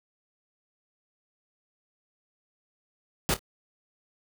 pink noise with echo, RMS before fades -25 dBFS, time 3.29-3.34 s, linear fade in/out 0 ms, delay 26 ms, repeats 2, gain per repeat -13 dB, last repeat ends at 3.392 s, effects none

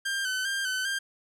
sawtooth tone with vibrato, 1555 Hz, G6, 14 cents flat, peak -24 dBFS, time 0.05-0.99 s, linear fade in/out 10 ms, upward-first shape square, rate 2.5 Hz, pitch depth 42 cents each way, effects low-pass 11000 Hz 12 dB/octave + 11-bit

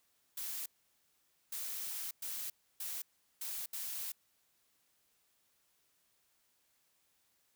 blue noise bursts at uneven times, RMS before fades -41 dBFS, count 6, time 0.37-0.66 / 1.52-2.11 / 2.22-2.5 / 2.8-3.02 / 3.41-3.66 / 3.73-4.12 s, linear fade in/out 5 ms, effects white hiss -75 dBFS RMS until 7.55 s

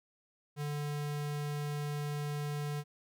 square tone, 146.83 Hz, D3, in tune, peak -35 dBFS, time 0.56-2.84 s, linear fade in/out 50 ms, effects none

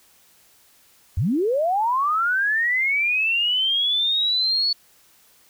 sine linear sweep, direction up, 69.3 to 4446 Hz, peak -18 dBFS, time 1.17-4.73 s, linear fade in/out 5 ms, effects white hiss -56 dBFS RMS until 5.49 s

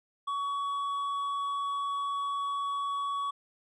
triangle tone with hard clipping, 1126 Hz, C#6, 27 cents sharp, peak -31 dBFS, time 0.27-3.31 s, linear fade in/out 10 ms, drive 8 dB, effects resampled to 24000 Hz

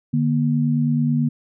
sine tone pair together, 149.3 / 238.5 Hz, D3 / A#3, +29 / +40 cents, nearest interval minor sixth, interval 811 cents, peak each -19 dBFS, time 0.13-1.29 s, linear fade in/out 10 ms, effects none

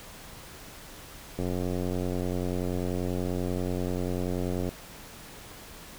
click train, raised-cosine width 2 ms, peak -18 dBFS, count 299, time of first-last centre 1.39-4.69 s, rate 90.3 Hz, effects pink hiss -46 dBFS RMS until 5.98 s

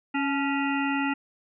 harmonic tone with a mistuned harmonic, 277.2 Hz, C#4, in tune, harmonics 1 / 3 / 5 / 7 / 9 / 10, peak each -26 / -31 / -33 / -34 / -36 / -36 dBFS, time 0.14-1.14 s, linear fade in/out 10 ms, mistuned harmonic 3, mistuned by +49 cents, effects none

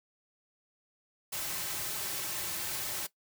white noise with comb filter, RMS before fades -36 dBFS, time 1.32-3.07 s, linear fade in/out 10 ms, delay 4.2 ms, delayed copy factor -0.55, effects noise-tail reverb RT60 0.1 s tail -17 dB re dry

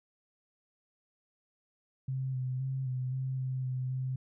sine tone with pitch steps, 131.9 / 128.4 / 132.9 / 127.8 / 131.4 / 130 / 128.5 / 130 Hz, C3 / C3 / C3 / C3 / C3 / C3 / C3 / C3, +14 / -32 / +27 / -40 / +8 / -11 / -31 / -11 cents, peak -31 dBFS, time 2.08-4.16 s, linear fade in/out 5 ms, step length 260 ms, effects none

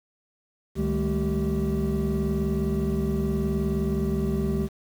triangle tone cluster, 69.6 / 154.1 / 200.1 / 219.3 / 387 Hz, C#2 / D#3 / G3 / A3 / G4, +8 / -16 / +36 / -6 / -22 cents, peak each -27 dBFS, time 0.75-4.69 s, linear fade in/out 50 ms, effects tanh soft clip ceiling -13 dBFS + 8-bit

